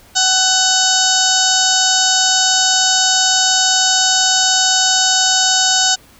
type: harmonic tone with a mistuned harmonic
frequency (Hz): 747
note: F#5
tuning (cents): +16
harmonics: 1 / 2 / 4 / 5 / 6 / 7 / 8 / 9 / 10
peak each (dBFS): -20 / -20 / -20 / -20 / -20 / -20 / -20 / -20 / -20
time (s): 0.15-5.96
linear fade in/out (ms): 20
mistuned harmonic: 1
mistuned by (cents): +21
effects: pink hiss -46 dBFS RMS until 6.19 s